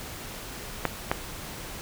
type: clicks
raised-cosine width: 0.5 ms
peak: -8 dBFS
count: 2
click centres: 0.853 / 1.115 s
effects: pink hiss -39 dBFS RMS until 1.81 s